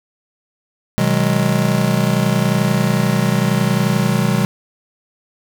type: chord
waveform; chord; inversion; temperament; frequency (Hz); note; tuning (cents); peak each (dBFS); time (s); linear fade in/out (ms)
square; G# minor seventh; first; just; 124.59 / 155.74 / 186.89 / 207.7; B2 / D#3 / F#3 / G#3; +16 / +2 / +18 / 0; -20; 0.98-4.45; 0
effects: none